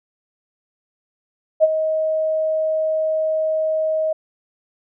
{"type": "tone with ADSR envelope", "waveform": "sine", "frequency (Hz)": 630, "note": "D#5", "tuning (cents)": 21, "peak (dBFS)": -7, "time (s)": [1.6, 4.13], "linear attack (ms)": 35, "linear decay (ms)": 32, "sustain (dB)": -10, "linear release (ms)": 6, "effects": []}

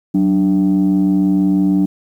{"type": "tone pair together", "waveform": "sine", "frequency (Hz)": [187.09, 293.4], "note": ["F#3", "D4"], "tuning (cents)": [19, -2], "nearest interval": "minor sixth", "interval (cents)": 779, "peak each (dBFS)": [-12, -12], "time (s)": [0.14, 1.86], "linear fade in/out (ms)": 10, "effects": ["tanh soft clip ceiling -7 dBFS", "8-bit"]}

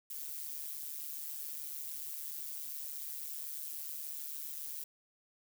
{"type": "noise with amplitude modulation", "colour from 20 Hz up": "violet", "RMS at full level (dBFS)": -39, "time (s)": [0.1, 4.84], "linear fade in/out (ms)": 5, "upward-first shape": "sine", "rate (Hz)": 147, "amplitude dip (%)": 80, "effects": []}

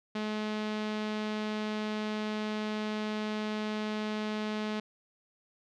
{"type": "tone with low-pass filter", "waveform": "sawtooth", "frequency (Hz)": 213.6, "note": "G#3", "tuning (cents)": 49, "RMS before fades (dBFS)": -34, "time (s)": [0.15, 4.8], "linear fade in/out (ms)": 5, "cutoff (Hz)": 3900, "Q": 1.3, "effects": []}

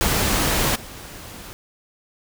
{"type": "noise with level steps", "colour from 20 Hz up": "pink", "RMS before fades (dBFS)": [-20, -38], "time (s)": [0.01, 1.53], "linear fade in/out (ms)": 0, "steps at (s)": 0.75, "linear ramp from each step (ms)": 10, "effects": []}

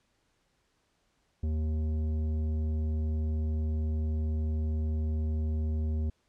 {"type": "tone with tanh clipping", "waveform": "sine", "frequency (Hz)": 77.78, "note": "D#2", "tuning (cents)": 0, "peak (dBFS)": -29, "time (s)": [1.43, 6.1], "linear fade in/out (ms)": 5, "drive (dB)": 11, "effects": ["pink hiss -73 dBFS RMS until 6.28 s", "low-pass 8000 Hz 12 dB/octave"]}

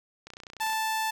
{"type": "click train", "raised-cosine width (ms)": 0.2, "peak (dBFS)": -26, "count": 15, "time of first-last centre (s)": [0.27, 0.732], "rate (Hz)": 30.3}
{"type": "tone", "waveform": "sawtooth", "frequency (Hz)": 880, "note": "A5", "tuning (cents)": 0, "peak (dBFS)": -23, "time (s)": [0.6, 1.11], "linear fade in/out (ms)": 10}
{"effects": []}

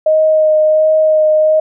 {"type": "tone with vibrato", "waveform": "sine", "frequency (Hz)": 622.3, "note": "D#5", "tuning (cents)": 0, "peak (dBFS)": -7, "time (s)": [0.06, 1.6], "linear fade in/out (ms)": 5, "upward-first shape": "sine", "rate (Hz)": 1.4, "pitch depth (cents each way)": 13, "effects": []}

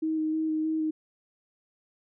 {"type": "tone with vibrato", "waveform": "sine", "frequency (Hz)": 314.4, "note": "D#4", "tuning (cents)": 18, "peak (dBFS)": -25, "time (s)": [0.02, 0.91], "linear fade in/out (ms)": 10, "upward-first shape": "square", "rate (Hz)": 3.2, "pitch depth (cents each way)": 12, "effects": []}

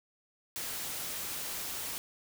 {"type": "noise", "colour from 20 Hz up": "white", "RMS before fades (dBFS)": -38, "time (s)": [0.56, 1.98], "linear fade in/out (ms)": 0, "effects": []}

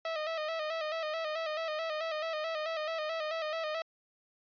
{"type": "tone with vibrato", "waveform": "sawtooth", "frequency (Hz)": 633, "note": "D#5", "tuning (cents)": 30, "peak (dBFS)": -29, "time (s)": [0.05, 3.82], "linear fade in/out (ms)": 2, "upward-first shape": "square", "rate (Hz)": 4.6, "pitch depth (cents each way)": 54, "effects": ["resampled to 11025 Hz"]}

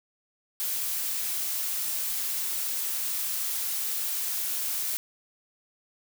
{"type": "noise", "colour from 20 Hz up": "blue", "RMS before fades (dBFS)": -30, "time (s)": [0.6, 4.97], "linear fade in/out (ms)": 0, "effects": []}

